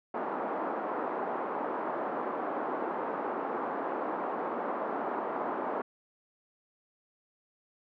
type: band-pass noise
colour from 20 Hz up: white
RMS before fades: -34 dBFS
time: 0.14-5.82 s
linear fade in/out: 5 ms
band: 250 to 1100 Hz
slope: 24 dB/octave
effects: none